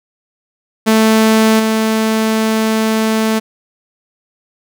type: tone with level steps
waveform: sawtooth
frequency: 220.3 Hz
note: A3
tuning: 2 cents sharp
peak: -4 / -8 dBFS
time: 0.86-3.4 s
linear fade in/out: 20 ms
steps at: 1.59 s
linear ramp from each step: 10 ms
effects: none